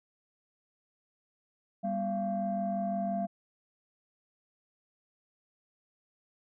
sine tone cluster, 198.3 / 244.1 / 685 Hz, G3 / B3 / F5, +20 / -20 / -34 cents, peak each -32 / -40 / -31 dBFS, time 1.83-3.27 s, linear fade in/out 20 ms, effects tanh soft clip ceiling -23 dBFS

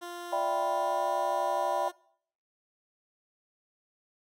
15% pulse tone with pitch glide, 348.7 to 356 Hz, F4 to F4, -3 to +33 cents, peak -32 dBFS, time 0.01-1.92 s, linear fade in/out 20 ms, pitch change +36 cents, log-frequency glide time 0.29-1.08 s
sine chord, E minor seventh, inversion third, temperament equal, 587.3 / 659.3 / 784 / 987.8 Hz, D5 / E5 / G5 / B5, 0 / 0 / 0 / 0 cents, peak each -32 dBFS, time 0.32-1.89 s, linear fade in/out 10 ms
effects noise-tail reverb RT60 0.6 s tail -23 dB re dry

